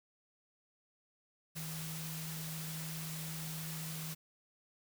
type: tone in noise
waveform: sine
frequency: 159.3 Hz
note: D#3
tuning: 41 cents sharp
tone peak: -42 dBFS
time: 1.55-4.15 s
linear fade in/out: 20 ms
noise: white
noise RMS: -45 dBFS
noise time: 1.55-4.15 s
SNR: 0 dB
effects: none